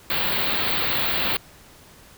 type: band-stop noise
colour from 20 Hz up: white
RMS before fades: -23 dBFS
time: 0.1-1.37 s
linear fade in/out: 2 ms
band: 4500 to 16000 Hz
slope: 96 dB/octave
effects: pink hiss -49 dBFS RMS until 2.17 s